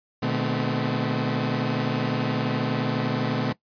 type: tone cluster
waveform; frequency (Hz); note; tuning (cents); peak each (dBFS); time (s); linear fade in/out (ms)
sawtooth; 121.7 / 150.1 / 215.9 / 255.2; B2 / D3 / A3 / C4; -25 / +38 / -33 / -43; -25; 0.22-3.53; 10
effects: noise-tail reverb RT60 0.1 s tail -19 dB re dry + resampled to 11025 Hz